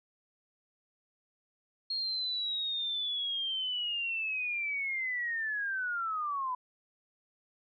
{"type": "linear sweep", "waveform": "sine", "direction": "down", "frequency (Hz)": [4274, 988], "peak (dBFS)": -31, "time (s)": [1.9, 6.55], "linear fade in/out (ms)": 5, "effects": []}